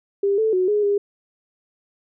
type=tone with pitch steps; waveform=sine; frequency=399 / 439.9 / 368.7 / 417.1 / 405.6 Hz; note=G4 / A4 / F#4 / G#4 / G#4; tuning=+31 / 0 / -6 / +7 / -41 cents; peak=-16 dBFS; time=0.23-0.98 s; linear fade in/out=5 ms; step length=150 ms; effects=none